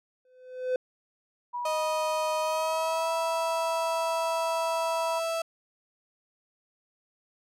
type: tone with exponential growth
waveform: triangle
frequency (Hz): 508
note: B4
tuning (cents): +49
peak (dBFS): -20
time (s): 0.25-0.76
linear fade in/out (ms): 2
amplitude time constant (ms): 110
type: tone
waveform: sine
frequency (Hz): 971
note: B5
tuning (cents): -30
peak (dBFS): -30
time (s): 1.53-5.2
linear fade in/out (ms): 20
type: tone with pitch glide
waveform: 35% pulse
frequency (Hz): 622.3 to 658.9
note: D#5 to E5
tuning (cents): 0 to -1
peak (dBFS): -26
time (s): 1.65-5.42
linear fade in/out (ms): 5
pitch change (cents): +99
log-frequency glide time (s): 2.42-3.11
effects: low-pass 12000 Hz 12 dB/octave